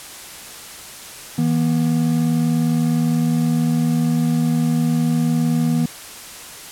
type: tone pair together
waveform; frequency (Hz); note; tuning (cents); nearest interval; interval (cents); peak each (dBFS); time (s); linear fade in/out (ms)
triangle; 160.18 / 240; E3 / B3; -49 / -49; perfect fifth; 700; -16; 1.38-5.86; 5
effects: white hiss -36 dBFS RMS until 6.71 s + low-pass 12000 Hz 12 dB/octave